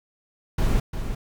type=noise with echo; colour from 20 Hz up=brown; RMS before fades=-20 dBFS; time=0.58-0.8 s; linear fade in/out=5 ms; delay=350 ms; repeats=1; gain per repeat=-8 dB; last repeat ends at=1.15 s; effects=none